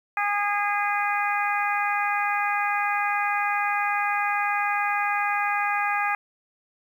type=harmonic tone; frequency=409.7 Hz; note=G#4; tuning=24 cents flat; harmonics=2 / 3 / 4 / 5 / 6; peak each=-26 / -28 / -29 / -30 / -31 dBFS; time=0.17-6.15 s; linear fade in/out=2 ms; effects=9-bit

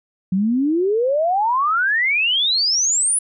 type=exponential sweep; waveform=sine; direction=up; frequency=180.4 to 10190 Hz; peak=-15 dBFS; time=0.32-3.19 s; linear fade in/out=5 ms; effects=none

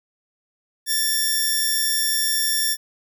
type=tone pair together; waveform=10% pulse; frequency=1761 / 5538 Hz; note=A6 / F8; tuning=+1 / -15 cents; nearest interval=octave + minor sixth; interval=1984 cents; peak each=-15 dBFS; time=0.86-2.77 s; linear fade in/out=50 ms; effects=none

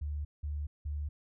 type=tone bursts; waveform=sine; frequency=73.7 Hz; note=D2; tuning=7 cents sharp; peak=-33 dBFS; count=3; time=0.01-1.09 s; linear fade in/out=10 ms; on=240 ms; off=180 ms; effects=none

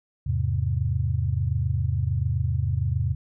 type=chord; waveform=sine; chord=E augmented; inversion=none; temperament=equal; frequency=82.41 / 103.83 / 130.81 Hz; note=E2 / G#2 / B#2; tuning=0 / 0 / 0 cents; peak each=-26 dBFS; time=0.26-3.15 s; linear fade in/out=10 ms; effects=none

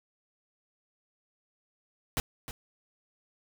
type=noise with echo; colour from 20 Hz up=pink; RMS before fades=-29 dBFS; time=2.17-2.2 s; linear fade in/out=0 ms; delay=310 ms; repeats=1; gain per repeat=-11 dB; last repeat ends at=2.51 s; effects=none

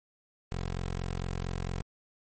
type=tone; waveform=15% pulse; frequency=44.4 Hz; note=F1; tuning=29 cents sharp; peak=-26 dBFS; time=0.52-1.82 s; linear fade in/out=0 ms; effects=MP3 32 kbps

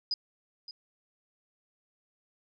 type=tone with echo; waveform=sine; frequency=4971 Hz; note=D#8; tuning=2 cents flat; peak=-27 dBFS; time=0.11-0.14 s; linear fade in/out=2 ms; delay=570 ms; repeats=1; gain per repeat=-14 dB; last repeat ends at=0.71 s; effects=none

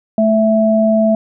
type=tone pair together; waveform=sine; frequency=218.5 / 659.3 Hz; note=A3 / E5; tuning=-12 / 0 cents; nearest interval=octave + perfect fifth; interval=1912 cents; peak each=-12 dBFS; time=0.18-1.15 s; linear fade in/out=2 ms; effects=none

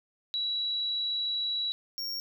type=tone pair in turn; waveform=sine / square; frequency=3911 / 5531 Hz; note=B7 / F8; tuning=-18 / -18 cents; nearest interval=tritone; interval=600 cents; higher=second; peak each=-28 / -33 dBFS; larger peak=first; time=0.34-1.72 / 1.98-2.2 s; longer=first; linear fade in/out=0 ms; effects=none

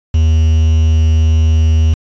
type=tone with quantisation; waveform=triangle; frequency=79.6 Hz; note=D#2; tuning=40 cents sharp; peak=-5 dBFS; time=0.14-1.94 s; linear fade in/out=5 ms; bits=5; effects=resampled to 16000 Hz

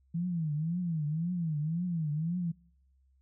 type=tone with vibrato; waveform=sine; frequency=163.1 Hz; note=E3; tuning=18 cents flat; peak=-29 dBFS; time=0.14-2.52 s; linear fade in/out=10 ms; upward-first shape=triangle; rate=1.9 Hz; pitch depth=200 cents each way; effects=noise-tail reverb RT60 0.7 s tail -25 dB re dry + added 66 Hz sine -64 dBFS peak until 3.21 s

